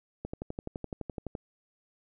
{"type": "click train", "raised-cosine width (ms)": 2, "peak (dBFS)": -22, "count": 14, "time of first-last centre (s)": [0.25, 1.352], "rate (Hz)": 11.8, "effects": []}